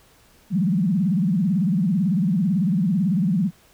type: tone with vibrato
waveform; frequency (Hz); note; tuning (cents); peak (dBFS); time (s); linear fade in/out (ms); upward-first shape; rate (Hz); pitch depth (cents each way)
sine; 185; F#3; 0; -17; 0.5-3.51; 50; sine; 18; 250
effects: pink hiss -55 dBFS RMS until 3.73 s